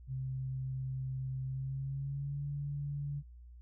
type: tone with pitch glide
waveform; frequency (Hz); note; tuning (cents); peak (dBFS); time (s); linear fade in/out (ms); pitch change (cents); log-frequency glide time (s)
sine; 131.2 to 143.07; C3 to D3; +5 to -45; -35; 0.07-3.23; 50; +150; 1.46-2.45
effects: added 60 Hz sine -50 dBFS peak until 3.61 s